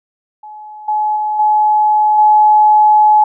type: tone with level steps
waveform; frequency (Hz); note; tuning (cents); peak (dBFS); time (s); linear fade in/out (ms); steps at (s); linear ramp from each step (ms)
sine; 850; G#5; +40; -29 / -12 / -14 / -8 / -5; 0.43-3.24; 5; 0.88 / 1.16 / 1.39 / 2.18; 5
effects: none